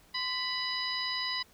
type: harmonic tone with a mistuned harmonic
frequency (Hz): 991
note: B5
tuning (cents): +6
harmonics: 1 / 2 / 3 / 4 / 5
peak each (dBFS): -39 / -37 / -40 / -37 / -35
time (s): 0.14-1.43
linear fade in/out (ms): 10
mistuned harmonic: 1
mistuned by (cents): +64
effects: pink hiss -61 dBFS RMS until 1.53 s